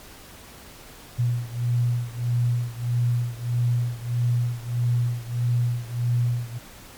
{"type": "beating tone pair", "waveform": "sine", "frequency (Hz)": [120, 121.6], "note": ["B2", "B2"], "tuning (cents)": [-49, -26], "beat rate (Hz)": 1.6, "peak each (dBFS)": [-23, -25], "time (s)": [1.18, 6.59], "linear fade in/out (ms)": 20, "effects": ["pink hiss -45 dBFS RMS until 6.97 s", "MP3 96 kbps"]}